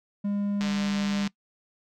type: tone with pitch glide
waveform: triangle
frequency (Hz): 202.8 to 200.6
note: G#3 to G3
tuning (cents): -41 to +40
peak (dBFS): -23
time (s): 0.24-1.28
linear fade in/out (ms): 10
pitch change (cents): -19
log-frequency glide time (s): 0.64-0.69
type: click train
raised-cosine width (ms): 0.2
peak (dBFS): -17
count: 100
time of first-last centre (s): 0.61-1.274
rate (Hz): 149
effects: noise-tail reverb RT60 0.1 s tail -21 dB re dry